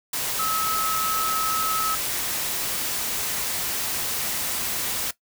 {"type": "tone in noise", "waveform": "sine", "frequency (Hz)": 1291, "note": "E6", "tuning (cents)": -37, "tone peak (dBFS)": -24, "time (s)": [0.39, 1.95], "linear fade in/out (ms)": 5, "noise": "white", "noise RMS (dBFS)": -27, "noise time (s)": [0.13, 5.11], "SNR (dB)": 0, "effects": ["noise-tail reverb RT60 0.1 s tail -17 dB re dry"]}